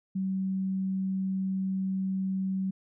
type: tone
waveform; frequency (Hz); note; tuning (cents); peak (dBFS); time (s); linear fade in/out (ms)
sine; 190.5; G3; -49; -27; 0.15-2.71; 10
effects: none